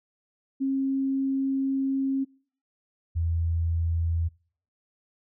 sine tone pair in turn, 269.6 / 83.27 Hz, C#4 / E2, -48 / +18 cents, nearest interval octave + minor sixth, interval 2034 cents, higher first, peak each -23 dBFS, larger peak neither, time 0.6-2.25 / 3.15-4.29 s, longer first, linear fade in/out 20 ms, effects noise-tail reverb RT60 0.5 s tail -25 dB re dry

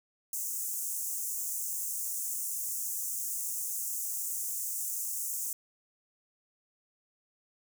pink high-pass noise, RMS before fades -35 dBFS, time 0.33-5.53 s, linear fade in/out 2 ms, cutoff 6500 Hz, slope 48 dB/octave, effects none

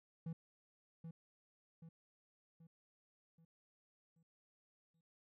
triangle tone with echo, 164.2 Hz, E3, 6 cents flat, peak -39 dBFS, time 0.26-0.33 s, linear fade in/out 5 ms, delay 780 ms, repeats 6, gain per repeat -6 dB, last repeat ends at 5.01 s, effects none

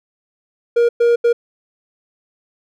triangle tone bursts at uneven times, 472.4 Hz, A#4, 23 cents sharp, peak -8 dBFS, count 3, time 0.76-0.89 / 1-1.16 / 1.24-1.33 s, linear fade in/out 10 ms, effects none

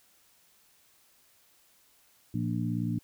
harmonic tone with a mistuned harmonic, 58.2 Hz, A#1, 2 cents flat, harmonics 2 / 3 / 4 / 5, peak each -32 / -33 / -34 / -36 dBFS, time 2.34-2.99 s, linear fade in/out 5 ms, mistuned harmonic 5, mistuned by +26 cents, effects white hiss -64 dBFS RMS until 3.03 s

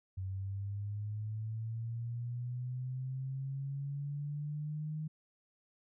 sine linear sweep, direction up, 93.7 to 155.7 Hz, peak -36 dBFS, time 0.17-5.08 s, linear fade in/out 10 ms, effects none

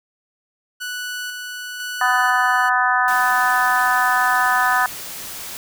sawtooth tone with tremolo, 1480 Hz, F#6, in tune, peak -22 dBFS, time 0.8-2.7 s, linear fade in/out 20 ms, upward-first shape square, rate 1 Hz, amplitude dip 30%
harmonic tone, 250 Hz, B3, 21 cents sharp, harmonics 3 / 4 / 5 / 6 / 7, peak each -21 / -21 / -21 / -21 / -21 dBFS, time 2.01-4.86 s, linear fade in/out 2 ms
white noise, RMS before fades -32 dBFS, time 3.08-5.57 s, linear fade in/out 0 ms
effects none

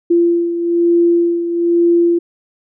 sine beating tone pair, 342.3 / 343.4 Hz, F4 / F4, -35 / -29 cents, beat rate 1.1 Hz, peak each -11 / -18 dBFS, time 0.1-2.19 s, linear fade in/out 10 ms, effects none

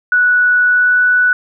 sine tone with pitch glide, 1474 to 1482.5 Hz, F#6 to F#6, -7 to +3 cents, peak -8 dBFS, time 0.12-1.33 s, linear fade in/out 2 ms, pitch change +10 cents, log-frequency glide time 0.64-1.03 s, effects none

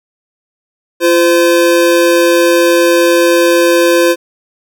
square tone pair together, 343.6 / 514.1 Hz, F4 / C5, -28 / -31 cents, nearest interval perfect fifth, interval 697 cents, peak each -10 dBFS, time 1-4.16 s, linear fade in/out 50 ms, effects none

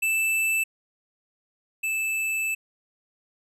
square tone pair in turn, 2643 / 2631 Hz, E7 / E7, +4 / -4 cents, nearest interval unison, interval 8 cents, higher first, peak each -22 / -25 dBFS, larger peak first, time 0.02-0.64 / 1.83-2.55 s, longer second, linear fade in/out 10 ms, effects resampled to 32000 Hz

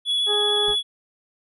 triangle tone with vibrato, 3390 Hz, G#7, 35 cents sharp, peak -18 dBFS, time 0.05-0.83 s, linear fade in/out 50 ms, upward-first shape triangle, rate 13 Hz, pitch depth 16 cents each way
harmonic tone, 415.3 Hz, G#4, in tune, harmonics 1 / 2 / 3 / 4, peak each -24 / -30 / -34 / -36 dBFS, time 0.26-0.76 s, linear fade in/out 50 ms
brown noise with exponential decay, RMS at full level -33 dBFS, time 0.68-0.82 s, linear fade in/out 0 ms, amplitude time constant 29 ms
effects resampled to 32000 Hz

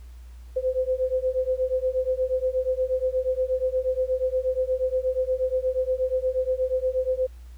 sine beating tone pair, 510 / 518.4 Hz, C5 / C5, -44 / -16 cents, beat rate 8.4 Hz, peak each -25 dBFS, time 0.56-7.27 s, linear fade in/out 10 ms, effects added 60 Hz sine -40 dBFS peak until 7.57 s + pink hiss -60 dBFS RMS until 7.57 s

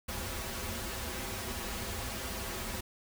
pink noise with comb filter, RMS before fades -38 dBFS, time 0.08-2.81 s, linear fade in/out 10 ms, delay 6.7 ms, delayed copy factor -1, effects none

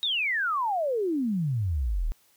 sine exponential sweep, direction down, 3815 to 33.75 Hz, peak -24 dBFS, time 0.03-2.12 s, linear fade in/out 0 ms, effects white hiss -63 dBFS RMS until 2.36 s

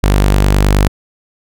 sawtooth tone, 49.5 Hz, G1, 18 cents sharp, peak -4 dBFS, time 0.03-0.88 s, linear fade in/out 10 ms, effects none

